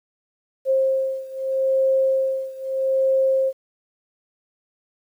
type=beating tone pair; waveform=sine; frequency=531 / 531.79 Hz; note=C5 / C5; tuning=+25 / +28 cents; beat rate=0.79 Hz; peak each=-20 / -22 dBFS; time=0.65-3.53 s; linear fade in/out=50 ms; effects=9-bit